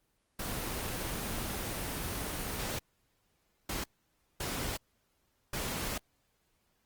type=noise bursts at uneven times; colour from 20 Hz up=pink; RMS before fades=-36 dBFS; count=4; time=0.39-2.79 / 3.69-3.84 / 4.4-4.77 / 5.53-5.98 s; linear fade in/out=5 ms; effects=pink hiss -75 dBFS RMS until 6.85 s + Opus 24 kbps